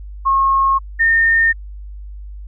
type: tone pair in turn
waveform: sine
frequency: 1084 / 1823.1 Hz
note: C#6 / A#6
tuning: -39 / -39 cents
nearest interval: major sixth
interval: 900 cents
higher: second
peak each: -11 / -10 dBFS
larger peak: second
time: 0.25-0.79 / 0.99-1.53 s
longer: neither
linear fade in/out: 20 ms
effects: added 50 Hz sine -29 dBFS peak until 2.47 s